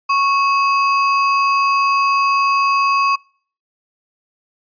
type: tone with sample-and-hold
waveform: sine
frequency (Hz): 1106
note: C#6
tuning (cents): -4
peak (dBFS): -12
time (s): 0.09-3.16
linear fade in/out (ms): 10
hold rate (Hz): 3675
effects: noise-tail reverb RT60 0.5 s tail -25 dB re dry + resampled to 11025 Hz